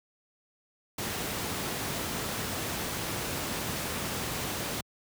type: noise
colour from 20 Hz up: pink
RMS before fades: -33 dBFS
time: 0.98-4.81 s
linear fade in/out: 5 ms
effects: high-pass 80 Hz 12 dB/octave